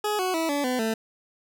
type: tone with pitch steps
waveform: 20% pulse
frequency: 420 / 369.9 / 325.7 / 286.9 / 252.6 / 222.5 Hz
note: G#4 / F#4 / E4 / D4 / B3 / A3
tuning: +19 / 0 / -21 / -40 / +39 / +20 cents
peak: -19 dBFS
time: 0.04-0.94 s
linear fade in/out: 5 ms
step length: 150 ms
effects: none